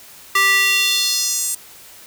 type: tone with high-pass filter sweep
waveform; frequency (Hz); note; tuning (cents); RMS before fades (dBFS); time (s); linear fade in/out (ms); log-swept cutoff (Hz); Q
square; 392; G4; 0; -17; 0.35-1.55; 5; 1500 to 8600; 2.5
effects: white hiss -42 dBFS RMS until 2.06 s